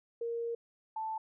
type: tone pair in turn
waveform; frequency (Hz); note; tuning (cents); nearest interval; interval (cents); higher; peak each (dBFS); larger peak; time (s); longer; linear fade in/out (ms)
sine; 466.2 / 880.1; A#4 / A5; 0 / 0; major seventh; 1100; second; -33 / -34; first; 0.21-0.55 / 0.96-1.18; first; 5
effects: none